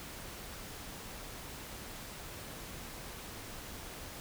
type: silence
effects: pink hiss -46 dBFS RMS until 4.2 s